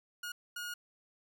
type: tone bursts at uneven times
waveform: sawtooth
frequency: 1437 Hz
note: F6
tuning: 49 cents sharp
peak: -35 dBFS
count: 2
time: 0.23-0.32 / 0.56-0.74 s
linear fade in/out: 5 ms
effects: none